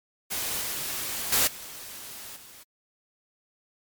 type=noise with level steps; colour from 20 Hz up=white; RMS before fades=-30 / -32 / -22 / -41 / -48 dBFS; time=0.3-2.64 s; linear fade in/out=20 ms; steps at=0.61 / 1.32 / 1.47 / 2.36 s; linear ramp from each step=5 ms; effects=MP3 96 kbps